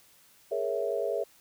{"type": "chord", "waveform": "sine", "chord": "A# half-diminished seventh", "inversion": "third", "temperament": "equal", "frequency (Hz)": [415.3, 466.2, 554.4, 659.3], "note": ["G#4", "A#4", "C#5", "E5"], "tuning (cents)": [0, 0, 0, 0], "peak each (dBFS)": -33, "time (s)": [0.51, 1.24], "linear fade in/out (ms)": 10, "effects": ["white hiss -60 dBFS RMS until 1.4 s"]}